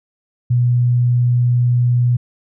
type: tone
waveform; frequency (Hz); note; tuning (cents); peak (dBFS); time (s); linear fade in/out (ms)
sine; 122.2; B2; -18; -11; 0.5-2.17; 10
effects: none